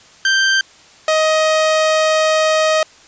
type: tone pair in turn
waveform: sawtooth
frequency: 1568 / 627.7 Hz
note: G6 / D#5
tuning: 0 / +15 cents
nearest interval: octave + major third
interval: 1585 cents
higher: first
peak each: -8 dBFS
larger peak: neither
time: 0.25-0.61 / 1.08-2.83 s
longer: second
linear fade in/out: 2 ms
effects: white hiss -45 dBFS RMS until 3.07 s + resampled to 16000 Hz